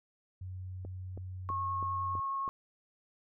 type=tone; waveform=sine; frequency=92.5 Hz; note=F#2; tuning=in tune; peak=-39 dBFS; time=0.41-2.2 s; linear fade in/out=5 ms
type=click train; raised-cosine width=2 ms; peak=-32 dBFS; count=6; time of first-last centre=0.85-2.479 s; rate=3.07 Hz
type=tone with vibrato; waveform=sine; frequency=1090 Hz; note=C#6; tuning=29 cents flat; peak=-32 dBFS; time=1.49-2.49 s; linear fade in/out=0 ms; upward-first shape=triangle; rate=9.7 Hz; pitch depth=9 cents each way
effects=none